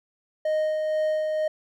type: tone with tremolo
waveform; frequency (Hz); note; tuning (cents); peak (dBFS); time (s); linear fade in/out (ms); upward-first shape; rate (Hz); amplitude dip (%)
triangle; 620; D#5; -6; -19; 0.45-1.48; 5; sine; 2.1; 30
effects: none